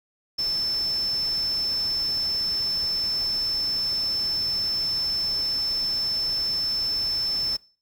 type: tone in noise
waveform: sine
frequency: 5290 Hz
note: E8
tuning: 5 cents sharp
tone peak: -23 dBFS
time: 0.38-7.57 s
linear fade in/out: 10 ms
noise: pink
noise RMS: -41 dBFS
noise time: 0.38-7.57 s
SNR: +15 dB
effects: noise-tail reverb RT60 0.4 s tail -22 dB re dry